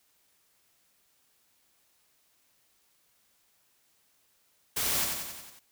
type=noise with echo; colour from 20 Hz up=white; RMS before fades=-30 dBFS; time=4.76-5.05 s; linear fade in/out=10 ms; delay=91 ms; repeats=6; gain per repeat=-4 dB; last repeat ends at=5.596 s; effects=white hiss -69 dBFS RMS until 5.71 s